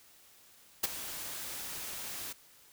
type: noise with ADSR envelope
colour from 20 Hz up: white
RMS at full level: -26 dBFS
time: 0.83-2.33 s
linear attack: 11 ms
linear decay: 19 ms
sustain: -15 dB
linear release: 9 ms
effects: white hiss -60 dBFS RMS until 2.72 s